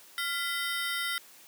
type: ring-modulated tone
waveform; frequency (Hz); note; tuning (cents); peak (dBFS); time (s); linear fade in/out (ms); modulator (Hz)
25% pulse; 1697; G#6; +37; -23; 0.18-1.18; 0; 307
effects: white hiss -54 dBFS RMS until 1.47 s + high-pass 200 Hz 12 dB/octave